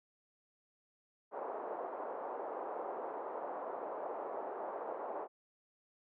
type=band-pass noise; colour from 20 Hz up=pink; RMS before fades=-42 dBFS; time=1.31-5.28 s; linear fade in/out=50 ms; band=430 to 990 Hz; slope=24 dB/octave; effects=none